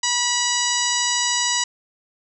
harmonic tone, 973 Hz, B5, 26 cents flat, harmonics 1 / 2 / 3 / 4 / 5 / 6 / 7 / 8, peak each -27 / -27 / -27 / -27 / -27 / -27 / -27 / -27 dBFS, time 0.03-1.64 s, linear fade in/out 5 ms, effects none

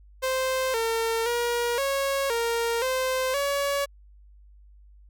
sawtooth tone with pitch steps, 521 / 454.7 / 476.3 / 550 / 464.9 / 518 / 564 Hz, C5 / A#4 / A#4 / C#5 / A#4 / C5 / C#5, -7 / -43 / +37 / -14 / -5 / -17 / +30 cents, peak -20 dBFS, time 0.22-3.86 s, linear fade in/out 20 ms, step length 520 ms, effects added 50 Hz sine -49 dBFS peak until 5.09 s

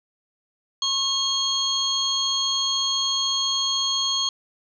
sine tone cluster, 1080 / 3260 / 4316 / 6450 Hz, C#6 / G#7 / C#8 / G8, -45 / -33 / -47 / +48 cents, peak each -31 / -24 / -25 / -30 dBFS, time 0.82-4.29 s, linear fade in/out 2 ms, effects none

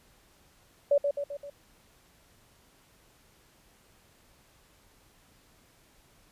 sine tone with echo, 571 Hz, D5, 49 cents flat, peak -19 dBFS, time 0.91-0.98 s, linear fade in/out 5 ms, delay 130 ms, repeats 4, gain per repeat -5 dB, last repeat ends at 1.5 s, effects pink hiss -62 dBFS RMS until 6.31 s + resampled to 32000 Hz

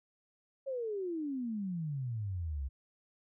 sine exponential sweep, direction down, 554.4 to 64.1 Hz, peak -34 dBFS, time 0.66-2.69 s, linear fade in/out 20 ms, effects none

